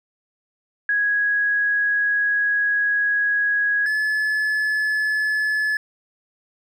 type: tone pair in turn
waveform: sine / triangle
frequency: 1661.2 / 1718.8 Hz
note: G#6 / A6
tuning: 0 / -41 cents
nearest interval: minor second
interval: 59 cents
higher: second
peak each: -17 dBFS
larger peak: neither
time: 0.89-3.86 / 3.86-5.77 s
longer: first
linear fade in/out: 2 ms
effects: none